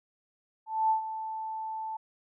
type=tone with ADSR envelope; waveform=sine; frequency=880 Hz; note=A5; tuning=in tune; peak=-21 dBFS; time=0.66-1.97 s; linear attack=240 ms; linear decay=110 ms; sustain=-12 dB; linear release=7 ms; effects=none